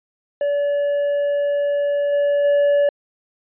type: tone with level steps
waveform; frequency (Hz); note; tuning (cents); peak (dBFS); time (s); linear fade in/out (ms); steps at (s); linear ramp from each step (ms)
triangle; 574; D5; -40; -15 / -13 / -11; 0.41-2.89; 2; 2.12 / 2.44; 10
effects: resampled to 8000 Hz